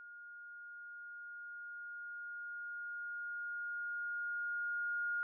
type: tone with level ramp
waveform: sine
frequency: 1424 Hz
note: F6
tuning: 33 cents sharp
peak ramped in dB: -50 to -34 dBFS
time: 0-5.23 s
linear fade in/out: 0 ms
effects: none